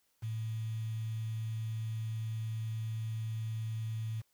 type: tone with quantisation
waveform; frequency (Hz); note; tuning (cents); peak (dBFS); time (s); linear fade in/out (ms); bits
sine; 111.3; A2; +20; -34; 0.22-4.22; 20; 9
effects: white hiss -75 dBFS RMS until 4.33 s